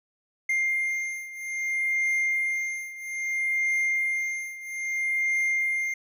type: beating tone pair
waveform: triangle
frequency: 2109 / 2109.61 Hz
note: C7 / C7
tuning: +13 / +14 cents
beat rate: 0.61 Hz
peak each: -25 / -28 dBFS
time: 0.49-5.94 s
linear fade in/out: 5 ms
effects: none